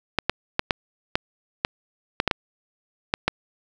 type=clicks; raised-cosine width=0.3 ms; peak=-3 dBFS; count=11; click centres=0.187 / 0.296 / 0.594 / 0.708 / 1.155 / 1.649 / 2.201 / 2.277 / 2.312 / 3.139 / 3.28 s; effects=7-bit